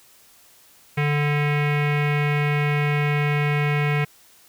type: tone with low-pass filter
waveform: square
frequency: 146.83 Hz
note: D3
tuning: in tune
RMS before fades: -21 dBFS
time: 0.97-4.05 s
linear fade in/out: 10 ms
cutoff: 2300 Hz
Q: 4.9
effects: white hiss -53 dBFS RMS until 4.48 s